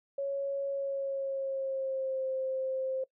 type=tone with pitch glide; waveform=sine; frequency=554.4 to 525.7 Hz; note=C#5 to C5; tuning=0 to +8 cents; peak=-30 dBFS; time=0.18-3.04 s; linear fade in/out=5 ms; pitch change=-92 cents; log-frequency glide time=0.7-2.27 s; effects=noise-tail reverb RT60 0.1 s tail -21 dB re dry